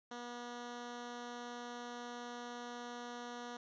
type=tone; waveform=10% pulse; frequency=241.4 Hz; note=B3; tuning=39 cents flat; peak=-36 dBFS; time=0.11-3.57 s; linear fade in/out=5 ms; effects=resampled to 16000 Hz